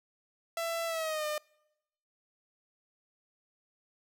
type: tone with pitch glide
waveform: sawtooth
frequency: 667 to 604.6 Hz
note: E5 to D#5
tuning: +20 to -50 cents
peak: -28 dBFS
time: 0.57-1.38 s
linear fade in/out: 2 ms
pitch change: -170 cents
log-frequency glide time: 0.86-1.26 s
effects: noise-tail reverb RT60 0.9 s tail -26 dB re dry